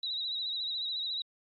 sine tone with vibrato, 3872 Hz, B7, 35 cents flat, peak -32 dBFS, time 0.03-1.22 s, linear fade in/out 2 ms, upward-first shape sine, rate 14 Hz, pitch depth 58 cents each way, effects AAC 48 kbps

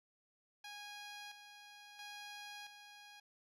10% pulse tone with tremolo, 824 Hz, G#5, 14 cents flat, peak -40 dBFS, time 0.64-3.2 s, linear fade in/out 5 ms, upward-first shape square, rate 0.74 Hz, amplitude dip 55%, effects low-pass 10000 Hz 12 dB/octave

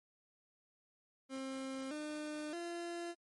30% pulse tone with pitch steps, 266 / 302 / 343 Hz, C4 / D4 / F4, +29 / +48 / -31 cents, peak -38 dBFS, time 1.29-3.15 s, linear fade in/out 50 ms, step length 620 ms, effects MP3 48 kbps

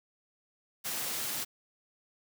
white high-pass noise, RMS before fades -35 dBFS, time 0.84-1.45 s, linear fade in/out 20 ms, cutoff 100 Hz, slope 24 dB/octave, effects none

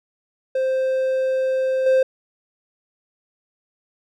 triangle tone with level steps, 523.3 Hz, C5, in tune, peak -16 / -11 dBFS, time 0.55-2.03 s, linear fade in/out 5 ms, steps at 1.86 s, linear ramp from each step 5 ms, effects none

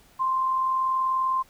sine tone with amplitude modulation, 1046.5 Hz, C6, in tune, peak -20 dBFS, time 0.19-1.43 s, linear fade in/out 20 ms, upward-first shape sine, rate 40.1 Hz, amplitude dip 30%, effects pink hiss -57 dBFS RMS until 1.49 s

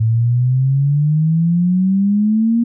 sine exponential sweep, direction up, 110 to 236.6 Hz, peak -11 dBFS, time 0-2.64 s, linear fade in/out 10 ms, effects none

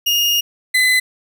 35% pulse tone pair in turn, 2845 / 2019 Hz, F7 / B6, +31 / +38 cents, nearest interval tritone, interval 593 cents, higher first, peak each -12 / -10 dBFS, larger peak second, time 0.06-0.41 / 0.74-1 s, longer first, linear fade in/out 10 ms, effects none

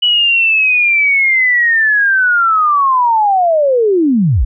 sine linear sweep, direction down, 2960 to 40.25 Hz, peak -8 dBFS, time 0.02-4.45 s, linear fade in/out 10 ms, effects none

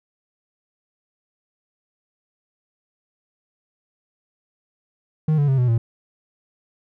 triangle tone with pitch steps, 155.56 / 144.31 / 133.87 / 124.18 / 115.2 Hz, D#3 / D3 / C3 / B2 / A#2, 0 / -30 / +40 / +10 / -20 cents, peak -13 dBFS, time 5.28-5.78 s, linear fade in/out 5 ms, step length 100 ms, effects none

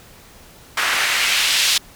white noise with band-pass filter sweep, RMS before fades -18 dBFS, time 0.77-1.78 s, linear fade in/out 5 ms, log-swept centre 1500 to 3800 Hz, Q 1.3, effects pink hiss -45 dBFS RMS until 1.95 s

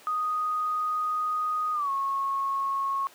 sine tone with pitch glide, 1243 to 1094.7 Hz, D#6 to C#6, -2 to -22 cents, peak -25 dBFS, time 0.07-3.07 s, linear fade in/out 0 ms, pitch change -220 cents, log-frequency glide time 1.73-1.9 s, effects pink hiss -52 dBFS RMS until 3.14 s + high-pass 400 Hz 12 dB/octave

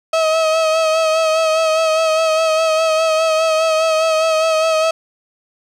35% pulse tone with vibrato, 639 Hz, D#5, 46 cents sharp, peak -11 dBFS, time 0.13-4.91 s, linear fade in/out 5 ms, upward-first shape sine, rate 4.9 Hz, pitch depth 31 cents each way, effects low-pass 7000 Hz 12 dB/octave + 8-bit

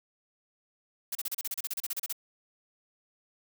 blue noise bursts, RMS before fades -33 dBFS, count 16, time 1.12-2.127 s, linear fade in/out 5 ms, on 32 ms, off 33 ms, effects none

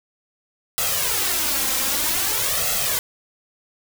white noise with flanger, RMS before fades -22 dBFS, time 0.78-2.99 s, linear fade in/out 0 ms, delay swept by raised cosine 1.5 to 3.8 ms, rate 0.52 Hz, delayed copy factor +0.75, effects none

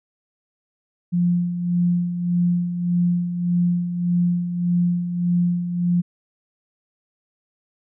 sine tone with tremolo, 175.3 Hz, F3, 7 cents sharp, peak -15 dBFS, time 1.12-6.02 s, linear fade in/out 20 ms, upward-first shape sine, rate 1.7 Hz, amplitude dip 60%, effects none

